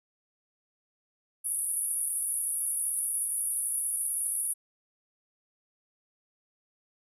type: band-pass noise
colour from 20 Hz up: white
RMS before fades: -31 dBFS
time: 1.44-4.54 s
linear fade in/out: 20 ms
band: 9700 to 11000 Hz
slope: 96 dB/octave
effects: none